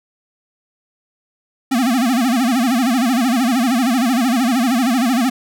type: tone with vibrato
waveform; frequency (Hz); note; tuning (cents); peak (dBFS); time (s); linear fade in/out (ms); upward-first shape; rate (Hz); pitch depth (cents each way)
square; 246.9; B3; 0; -14; 1.71-5.3; 10; sine; 13; 170
effects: none